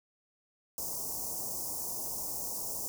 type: band-stop noise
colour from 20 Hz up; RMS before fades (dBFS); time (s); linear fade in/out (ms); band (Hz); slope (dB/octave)
white; -37; 0.78-2.88; 0; 1000 to 5300; 48
effects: none